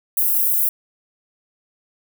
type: high-pass noise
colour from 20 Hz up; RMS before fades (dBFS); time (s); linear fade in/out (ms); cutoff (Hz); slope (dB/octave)
white; -18; 0.17-0.69; 2; 12000; 24
effects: none